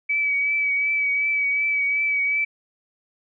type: tone with vibrato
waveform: sine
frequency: 2286 Hz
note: D7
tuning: 47 cents flat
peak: -19 dBFS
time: 0.09-2.45 s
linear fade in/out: 10 ms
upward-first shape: triangle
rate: 2.7 Hz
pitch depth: 30 cents each way
effects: none